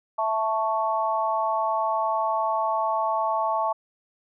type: chord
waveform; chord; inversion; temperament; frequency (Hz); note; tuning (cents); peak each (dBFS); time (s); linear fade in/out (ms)
sine; A major; second; equal; 659.3 / 880 / 1108.7; E5 / A5 / C#6; 0 / 0 / 0; -27 / -25 / -27; 0.18-3.73; 10
effects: none